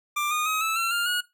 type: tone with pitch steps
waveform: 25% pulse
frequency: 1185 / 1225.4 / 1267.1 / 1310.3 / 1354.9 / 1401.1 / 1448.8 Hz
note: D6 / D#6 / D#6 / E6 / E6 / F6 / F#6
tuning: +15 / -27 / +31 / -11 / +47 / +5 / -37 cents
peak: -20 dBFS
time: 0.16-1.21 s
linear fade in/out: 10 ms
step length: 150 ms
effects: noise-tail reverb RT60 0.2 s tail -18 dB re dry